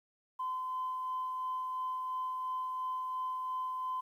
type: tone with tremolo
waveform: sine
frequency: 1025 Hz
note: C6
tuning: 36 cents flat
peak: -32 dBFS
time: 0.39-4.01 s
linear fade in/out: 10 ms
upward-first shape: sine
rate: 2.9 Hz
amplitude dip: 25%
effects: tanh soft clip ceiling -29 dBFS + 11-bit